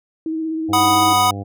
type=tone with vibrato; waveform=sine; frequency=319.5 Hz; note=D#4; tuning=46 cents sharp; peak=-20 dBFS; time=0.26-1.13 s; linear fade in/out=2 ms; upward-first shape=sine; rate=16 Hz; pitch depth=22 cents each way
type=harmonic tone; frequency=100 Hz; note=G2; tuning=35 cents sharp; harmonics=1 / 2 / 3 / 4 / 5 / 6 / 7 / 8; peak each=-27 / -33 / -32 / -38 / -37 / -45 / -36 / -42 dBFS; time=0.68-1.44 s; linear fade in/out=20 ms
type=chord; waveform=square; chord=B major; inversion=second; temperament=equal; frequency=740 / 987.8 / 1244.5 Hz; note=F#5 / B5 / D#6; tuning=0 / 0 / 0 cents; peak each=-18 dBFS; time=0.73-1.31 s; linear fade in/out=5 ms
effects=none